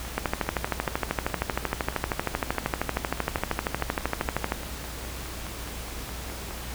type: two click trains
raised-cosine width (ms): 0.5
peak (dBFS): -9 / -23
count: 57 / 32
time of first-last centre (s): 0.18-4.521 / 0.05-6.508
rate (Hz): 12.9 / 4.8
effects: added 60 Hz sine -38 dBFS peak until 6.74 s + pink hiss -38 dBFS RMS until 6.74 s